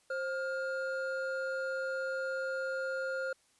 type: tone pair together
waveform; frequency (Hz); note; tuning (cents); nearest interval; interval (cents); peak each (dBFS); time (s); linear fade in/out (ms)
triangle; 529 / 1412.3; C5 / F6; +19 / +19; octave + perfect fourth; 1700; -33 / -35; 0.1-3.33; 5
effects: white hiss -69 dBFS RMS until 3.59 s + resampled to 24000 Hz